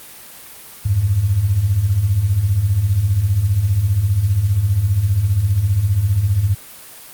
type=beating tone pair; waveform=sine; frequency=87.3 / 102.3 Hz; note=F2 / G#2; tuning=0 / -26 cents; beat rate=15 Hz; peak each=-20 / -14 dBFS; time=0.85-6.55 s; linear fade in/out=10 ms; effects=white hiss -38 dBFS RMS until 7.13 s + Opus 32 kbps